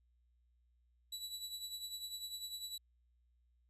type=tone with tremolo; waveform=sawtooth; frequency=3937 Hz; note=B7; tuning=6 cents flat; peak=-37 dBFS; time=1.12-2.78 s; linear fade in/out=5 ms; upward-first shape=triangle; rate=10 Hz; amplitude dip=70%; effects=added 60 Hz sine -70 dBFS peak until 3.69 s + resampled to 32000 Hz